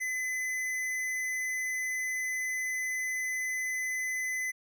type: tone with hard clipping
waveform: sine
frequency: 2022 Hz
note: B6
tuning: 40 cents sharp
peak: -32 dBFS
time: 0-4.52 s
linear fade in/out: 20 ms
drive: 13 dB
effects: none